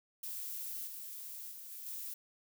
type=noise with level steps; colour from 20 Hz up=violet; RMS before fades=-42 / -46 / -49 / -47 / -43 dBFS; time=0.23-2.14 s; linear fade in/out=5 ms; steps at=0.87 / 1.51 / 1.71 / 1.86 s; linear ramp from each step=5 ms; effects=none